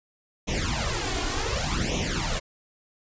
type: noise with flanger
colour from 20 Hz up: pink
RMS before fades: -27 dBFS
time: 0.47-2.4 s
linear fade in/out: 20 ms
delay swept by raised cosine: 0.32 to 2.82 ms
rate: 0.67 Hz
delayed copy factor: +0.9
effects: resampled to 16000 Hz